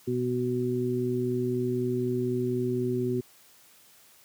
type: harmonic tone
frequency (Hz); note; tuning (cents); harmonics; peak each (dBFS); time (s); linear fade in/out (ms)
124; B2; +7; 1 / 2 / 3; -31 / -30 / -28; 0.07-3.21; 10
effects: white hiss -57 dBFS RMS until 4.24 s + high-pass 80 Hz 12 dB/octave